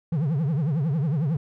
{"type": "tone with vibrato", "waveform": "triangle", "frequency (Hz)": 150.5, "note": "D3", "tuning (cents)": 43, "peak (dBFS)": -19, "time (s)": [0.12, 1.37], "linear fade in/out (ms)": 5, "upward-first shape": "triangle", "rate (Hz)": 11, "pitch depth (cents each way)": 280, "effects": []}